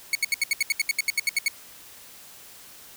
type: tone bursts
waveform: sawtooth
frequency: 2217 Hz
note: C#7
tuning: in tune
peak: -16 dBFS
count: 15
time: 0.13-1.482 s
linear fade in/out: 2 ms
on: 22 ms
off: 73 ms
effects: white hiss -47 dBFS RMS until 2.96 s